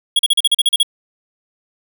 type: tone bursts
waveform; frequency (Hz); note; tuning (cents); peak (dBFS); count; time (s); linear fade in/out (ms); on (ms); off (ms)
square; 3325; G#7; +1; -10; 10; 0.16-0.831; 5; 32; 39
effects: none